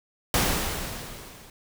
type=noise with level ramp; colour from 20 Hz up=pink; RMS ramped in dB=-21 to -49 dBFS; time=0.34-1.5 s; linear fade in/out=2 ms; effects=none